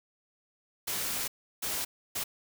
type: noise bursts at uneven times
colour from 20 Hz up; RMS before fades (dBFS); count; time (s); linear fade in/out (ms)
white; -33; 3; 0.87-1.28 / 1.62-1.85 / 2.15-2.24; 10
effects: none